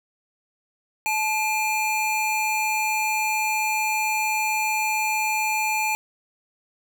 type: tone pair together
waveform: square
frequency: 864.4 / 2400 Hz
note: A5 / D7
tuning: -31 / +37 cents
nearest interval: octave + tritone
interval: 1768 cents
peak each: -25 dBFS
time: 1.06-5.95 s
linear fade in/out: 0 ms
effects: none